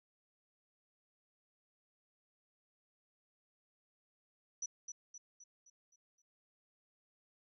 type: tone with echo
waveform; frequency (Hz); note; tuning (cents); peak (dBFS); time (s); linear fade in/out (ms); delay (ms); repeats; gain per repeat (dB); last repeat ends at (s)
sine; 5920; F#8; 0; -37; 4.62-4.66; 5; 260; 6; -6; 6.22
effects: none